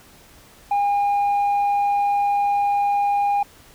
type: tone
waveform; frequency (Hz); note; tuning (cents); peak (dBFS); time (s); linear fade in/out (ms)
sine; 811; G#5; -41; -14; 0.71-3.43; 5
effects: tanh soft clip ceiling -16 dBFS + pink hiss -49 dBFS RMS until 3.74 s